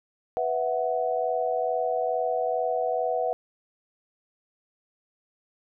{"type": "chord", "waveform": "sine", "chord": "B suspended fourth", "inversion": "none", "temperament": "just", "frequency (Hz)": [493.9, 658.5, 740.8], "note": ["B4", "E5", "F#5"], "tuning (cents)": [0, -2, 2], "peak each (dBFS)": -28, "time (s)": [0.37, 3.33], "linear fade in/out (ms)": 0, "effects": []}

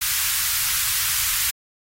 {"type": "band-stop noise", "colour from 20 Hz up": "white", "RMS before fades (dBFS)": -22, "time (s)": [0.01, 1.51], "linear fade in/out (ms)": 10, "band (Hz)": [110, 1200], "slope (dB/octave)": 24, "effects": ["AAC 48 kbps"]}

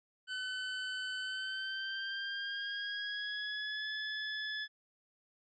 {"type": "tone with pitch glide", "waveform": "25% pulse", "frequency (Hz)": [1513, 1718], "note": ["F#6", "A6"], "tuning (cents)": [38, -42], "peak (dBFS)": -33, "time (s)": [0.27, 4.68], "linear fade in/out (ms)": 50, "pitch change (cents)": 220, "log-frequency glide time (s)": [1.19, 3.88], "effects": ["resampled to 16000 Hz"]}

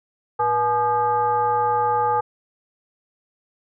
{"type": "tone with frequency modulation", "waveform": "sine", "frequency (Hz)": 850, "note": "G#5", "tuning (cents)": 40, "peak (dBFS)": -17, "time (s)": [0.39, 2.21], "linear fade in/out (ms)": 10, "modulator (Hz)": 368, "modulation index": 0.91, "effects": []}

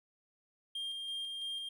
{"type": "tone with tremolo", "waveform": "triangle", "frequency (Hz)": 3205, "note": "G7", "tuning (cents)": 38, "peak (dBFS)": -35, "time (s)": [0.75, 1.69], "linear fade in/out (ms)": 5, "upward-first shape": "square", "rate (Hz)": 3, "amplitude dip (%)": 25, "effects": []}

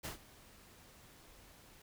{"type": "noise with ADSR envelope", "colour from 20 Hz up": "pink", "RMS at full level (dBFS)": -41, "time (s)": [0.03, 1.82], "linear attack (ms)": 23, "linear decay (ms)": 120, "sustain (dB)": -19, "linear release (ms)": 4, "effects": []}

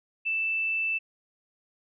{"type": "tone", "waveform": "sine", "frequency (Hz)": 2648, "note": "E7", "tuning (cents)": 7, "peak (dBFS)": -25, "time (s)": [0.25, 0.99], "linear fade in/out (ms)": 20, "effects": []}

